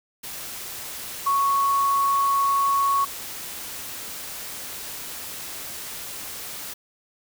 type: tone in noise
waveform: sine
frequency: 1108.7 Hz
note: C#6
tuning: in tune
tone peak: -18 dBFS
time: 1.26-3.05 s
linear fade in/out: 10 ms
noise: white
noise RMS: -35 dBFS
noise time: 0.23-6.74 s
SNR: +14 dB
effects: none